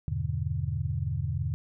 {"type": "chord", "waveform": "sine", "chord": "E minor seventh", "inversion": "none", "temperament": "equal with one note detuned", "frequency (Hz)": [82.41, 100.41, 123.47, 146.83], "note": ["E2", "G2", "B2", "D3"], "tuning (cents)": [0, 42, 0, 0], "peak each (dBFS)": -33, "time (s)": [0.08, 1.54], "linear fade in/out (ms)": 0, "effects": []}